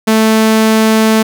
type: tone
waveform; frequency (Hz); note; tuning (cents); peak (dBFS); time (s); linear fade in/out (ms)
sawtooth; 220; A3; 0; -3; 0.07-1.23; 10
effects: none